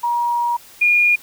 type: tone pair in turn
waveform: sine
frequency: 952 / 2429 Hz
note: A#5 / D#7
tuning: +36 / -42 cents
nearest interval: octave + major third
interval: 1622 cents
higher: second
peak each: -16 / -11 dBFS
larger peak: second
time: 0.03-0.57 / 0.81-1.16 s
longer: first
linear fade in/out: 10 ms
effects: white hiss -44 dBFS RMS until 1.22 s